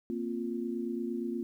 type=chord; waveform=sine; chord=Bb suspended second; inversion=none; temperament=equal; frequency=233.1 / 261.6 / 349.2 Hz; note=Bb3 / C4 / F4; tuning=0 / 0 / 0 cents; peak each=-35 / -38 / -36 dBFS; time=0.1-1.43 s; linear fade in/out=0 ms; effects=11-bit